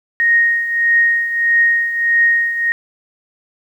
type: tone with tremolo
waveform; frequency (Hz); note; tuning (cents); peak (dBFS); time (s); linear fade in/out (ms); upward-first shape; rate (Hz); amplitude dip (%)
sine; 1864.7; A#6; 0; -8; 0.2-2.72; 0; triangle; 1.6; 70
effects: 8-bit